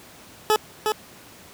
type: tone with echo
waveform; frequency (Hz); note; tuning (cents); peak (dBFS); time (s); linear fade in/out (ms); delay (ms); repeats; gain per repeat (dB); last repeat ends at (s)
20% pulse; 428.8; A4; -45; -11; 0.5-0.56; 0; 360; 1; -4; 0.92
effects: pink hiss -46 dBFS RMS until 1.53 s + high-pass 100 Hz 12 dB/octave